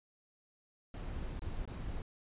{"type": "noise with dropouts", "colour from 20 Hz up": "brown", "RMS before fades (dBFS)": -40, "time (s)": [0.94, 2.02], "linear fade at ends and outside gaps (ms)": 1, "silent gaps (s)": [[1.394, 1.419], [1.654, 1.676]], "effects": ["resampled to 8000 Hz"]}